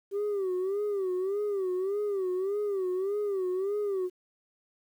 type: tone with vibrato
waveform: sine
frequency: 389.6 Hz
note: G4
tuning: 11 cents flat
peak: -25 dBFS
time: 0.11-4.1 s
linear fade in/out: 50 ms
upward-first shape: sine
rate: 1.7 Hz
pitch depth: 120 cents each way
effects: tanh soft clip ceiling -26 dBFS + 10-bit